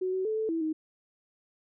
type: tone with pitch steps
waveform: sine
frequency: 371 / 376 / 435.4 / 438.9 / 328 / 313.9 Hz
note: F#4 / F#4 / A4 / A4 / E4 / D#4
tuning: +5 / +28 / -18 / -4 / -9 / +15 cents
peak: -27 dBFS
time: 0.01-0.73 s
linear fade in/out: 10 ms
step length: 120 ms
effects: none